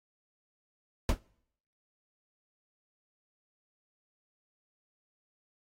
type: noise with exponential decay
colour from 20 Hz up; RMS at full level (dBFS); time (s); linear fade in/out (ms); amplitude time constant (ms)
brown; -17; 1.09-1.19; 1; 21
effects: noise-tail reverb RT60 0.7 s tail -26 dB re dry + AAC 48 kbps